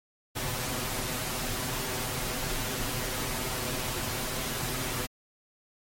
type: noise with comb filter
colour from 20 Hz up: pink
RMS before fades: -32 dBFS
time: 0.35-5.07 s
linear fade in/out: 20 ms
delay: 7.9 ms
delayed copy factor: +0.7
effects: MP3 64 kbps